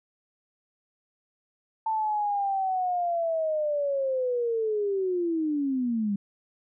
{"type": "linear sweep", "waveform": "sine", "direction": "down", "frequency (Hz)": [890, 196], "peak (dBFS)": -24, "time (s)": [1.86, 6.16], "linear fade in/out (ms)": 5, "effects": []}